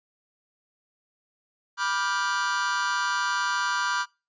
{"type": "chord", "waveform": "45% pulse", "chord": "G dominant seventh", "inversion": "first", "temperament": "just", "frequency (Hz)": [980, 1176, 1411.2, 1568], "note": ["B5", "D6", "F6", "G6"], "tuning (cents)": [-14, 2, 18, 0], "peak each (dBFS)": -30, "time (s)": [1.77, 4.06], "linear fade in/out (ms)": 50, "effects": ["noise-tail reverb RT60 0.3 s tail -25 dB re dry", "resampled to 16000 Hz"]}